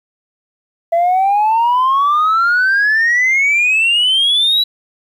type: exponential sweep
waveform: sine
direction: up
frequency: 666 to 3951 Hz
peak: -8 dBFS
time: 0.92-4.64 s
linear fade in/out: 10 ms
effects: tanh soft clip ceiling -8 dBFS + 8-bit